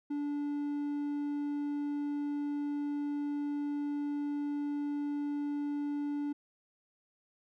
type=tone with hard clipping; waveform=triangle; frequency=290 Hz; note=D4; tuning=22 cents flat; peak=-33 dBFS; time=0.1-6.33 s; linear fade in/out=10 ms; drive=6 dB; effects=none